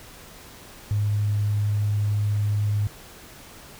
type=tone; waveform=sine; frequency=103.83 Hz; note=G#2; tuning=in tune; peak=-20 dBFS; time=0.91-2.87 s; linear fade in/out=0 ms; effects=pink hiss -45 dBFS RMS until 3.79 s